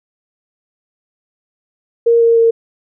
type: tone with pitch steps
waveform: sine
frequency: 466.2 / 462.2 / 458.2 Hz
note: A#4 / A#4 / A#4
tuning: 0 / -15 / -30 cents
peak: -7 dBFS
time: 2.06-2.51 s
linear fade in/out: 10 ms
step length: 150 ms
effects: none